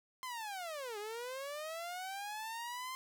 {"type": "linear two-way sweep", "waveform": "sawtooth", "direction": "down then up", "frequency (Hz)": [1046.5, 405.6, 1046.5], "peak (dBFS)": -37, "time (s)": [0.23, 2.95], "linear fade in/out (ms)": 0, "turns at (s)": 0.98, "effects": []}